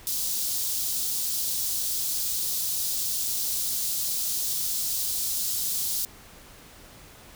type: high-pass noise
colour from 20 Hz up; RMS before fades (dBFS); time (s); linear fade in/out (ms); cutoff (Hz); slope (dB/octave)
white; -28; 0.07-6.05; 0; 3900; 24
effects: pink hiss -49 dBFS RMS until 7.35 s